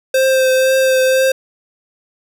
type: tone with vibrato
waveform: square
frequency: 523.3 Hz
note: C5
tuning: in tune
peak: -11 dBFS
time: 0.14-1.32 s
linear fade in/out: 5 ms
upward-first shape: triangle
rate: 2 Hz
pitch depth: 19 cents each way
effects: none